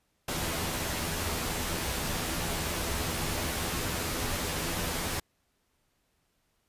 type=noise with comb filter; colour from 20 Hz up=pink; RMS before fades=-32 dBFS; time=0.28-5.2 s; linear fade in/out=5 ms; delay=12 ms; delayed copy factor=+0.55; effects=pink hiss -74 dBFS RMS until 6.68 s + resampled to 32000 Hz